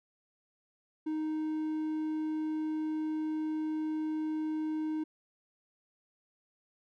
triangle tone, 311.1 Hz, D#4, in tune, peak -29 dBFS, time 1.06-5.04 s, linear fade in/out 10 ms, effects none

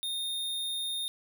square tone, 3665 Hz, A#7, 30 cents flat, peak -32 dBFS, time 0.03-1.08 s, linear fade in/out 0 ms, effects none

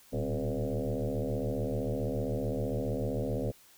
sine tone with frequency modulation, 185 Hz, F#3, in tune, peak -29 dBFS, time 0.12-3.52 s, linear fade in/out 20 ms, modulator 75.4 Hz, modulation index 5.4, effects white hiss -59 dBFS RMS until 3.77 s

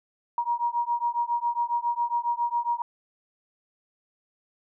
sine beating tone pair, 946 / 953.3 Hz, A#5 / A#5, +25 / +39 cents, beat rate 7.3 Hz, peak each -27 dBFS, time 0.38-2.82 s, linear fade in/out 2 ms, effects none

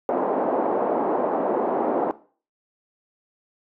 white band-pass noise, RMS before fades -23 dBFS, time 0.09-2.11 s, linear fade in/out 0 ms, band 260 to 790 Hz, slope 24 dB/octave, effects noise-tail reverb RT60 0.4 s tail -17 dB re dry

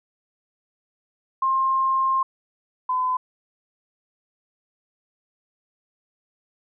sine tone pair in turn, 1061 / 1015.1 Hz, C6 / B5, +24 / +47 cents, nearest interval minor second, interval 77 cents, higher first, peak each -18 / -20 dBFS, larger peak first, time 1.42-2.23 / 2.89-3.17 s, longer first, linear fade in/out 5 ms, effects none

